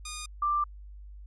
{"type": "tone pair in turn", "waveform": ["5% pulse", "sine"], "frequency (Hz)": [1225, 1181.1], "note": ["D#6", "D6"], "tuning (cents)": [-27, 9], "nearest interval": "minor second", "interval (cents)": 64, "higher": "first", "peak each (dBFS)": -24, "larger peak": "neither", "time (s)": [[0.05, 0.26], [0.42, 0.64]], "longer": "second", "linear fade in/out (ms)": 5, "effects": ["added 50 Hz sine -43 dBFS peak until 1.26 s", "resampled to 22050 Hz"]}